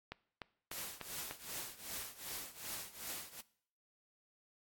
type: click train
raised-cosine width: 0.3 ms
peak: -27 dBFS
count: 5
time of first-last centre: 0.12-1.31 s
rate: 3.36 Hz
type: noise with tremolo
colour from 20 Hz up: white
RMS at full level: -42 dBFS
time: 0.71-3.41 s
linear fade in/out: 5 ms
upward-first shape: triangle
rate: 2.6 Hz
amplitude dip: 90%
effects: noise-tail reverb RT60 0.6 s tail -20 dB re dry + AAC 64 kbps